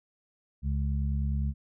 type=harmonic tone; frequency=69.9 Hz; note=C#2; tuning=15 cents sharp; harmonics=1 / 2 / 3; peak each=-27 / -33 / -37 dBFS; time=0.62-1.54 s; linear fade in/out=50 ms; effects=none